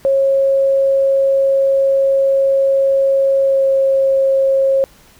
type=tone with pitch glide; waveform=sine; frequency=544 to 539.9 Hz; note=C#5 to C#5; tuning=-33 to -46 cents; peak=-10 dBFS; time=0.05-4.84 s; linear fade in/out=0 ms; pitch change=-13 cents; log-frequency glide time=3.44-3.64 s; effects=pink hiss -47 dBFS RMS until 5.19 s